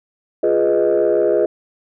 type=chord; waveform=sine; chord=F half-diminished seventh; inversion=none; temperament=equal; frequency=349.2 / 415.3 / 493.9 / 622.3 Hz; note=F4 / Ab4 / Cb5 / Eb5; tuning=0 / 0 / 0 / 0 cents; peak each=-18 / -16 / -18 / -17 dBFS; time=0.43-1.46 s; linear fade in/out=5 ms; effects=tanh soft clip ceiling -7 dBFS